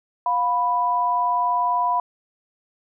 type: tone pair together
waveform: sine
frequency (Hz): 708.2 / 988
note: F5 / B5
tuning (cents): +24 / 0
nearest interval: tritone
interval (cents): 576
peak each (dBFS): -24 / -19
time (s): 0.26-2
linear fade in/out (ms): 2
effects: none